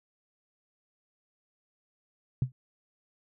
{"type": "tone with exponential decay", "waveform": "sine", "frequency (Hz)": 127.7, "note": "C3", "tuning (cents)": -42, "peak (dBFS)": -19, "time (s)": [2.42, 2.52], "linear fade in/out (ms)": 2, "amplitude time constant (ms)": 21, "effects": []}